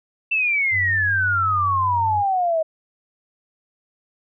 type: exponential sweep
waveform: sine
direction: down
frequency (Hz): 2688 to 627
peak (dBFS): -17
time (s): 0.31-2.63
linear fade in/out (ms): 10
type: tone with vibrato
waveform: sine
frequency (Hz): 95.7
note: G2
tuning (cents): -41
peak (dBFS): -26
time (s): 0.71-2.24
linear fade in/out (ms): 50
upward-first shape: triangle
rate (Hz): 5.3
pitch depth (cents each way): 36
effects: none